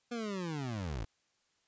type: linear sweep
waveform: 25% pulse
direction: down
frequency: 243.9 to 46.25 Hz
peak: -32 dBFS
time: 0.11-1.05 s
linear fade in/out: 10 ms
effects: white hiss -75 dBFS RMS until 1.67 s + resampled to 16000 Hz